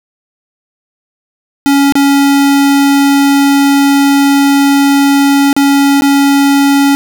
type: tone with dropouts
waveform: square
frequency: 279.6 Hz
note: C#4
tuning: 15 cents sharp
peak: -6 dBFS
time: 1.66-6.95 s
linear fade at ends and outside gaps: 0 ms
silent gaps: 1.923-1.954 / 5.529-5.565 / 6.01-6.021 s
effects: none